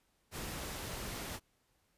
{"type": "noise", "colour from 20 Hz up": "pink", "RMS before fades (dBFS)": -42, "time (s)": [0.31, 1.4], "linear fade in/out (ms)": 50, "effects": ["pink hiss -75 dBFS RMS until 1.97 s", "resampled to 32000 Hz"]}